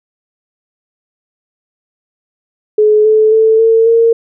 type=tone with pitch steps; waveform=sine; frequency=425.6 / 433.8 / 442.1 / 450.6 / 459.3 Hz; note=G#4 / A4 / A4 / A4 / A#4; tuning=+42 / -25 / +8 / +41 / -26 cents; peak=-5 dBFS; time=2.78-4.13 s; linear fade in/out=5 ms; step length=270 ms; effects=none